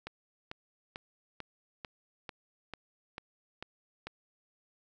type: click train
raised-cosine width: 0.3 ms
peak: -24 dBFS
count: 10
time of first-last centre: 0.07-4.07 s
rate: 2.25 Hz
effects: none